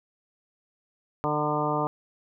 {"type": "harmonic tone with a mistuned harmonic", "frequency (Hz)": 150, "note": "D3", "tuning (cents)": 37, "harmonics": [1, 2, 3, 4, 5, 6, 7, 8], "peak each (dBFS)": [-32, -32, -32, -32, -32, -32, -32, -32], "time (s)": [1.24, 1.87], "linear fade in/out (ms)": 0, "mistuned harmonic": 7, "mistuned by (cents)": -44, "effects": []}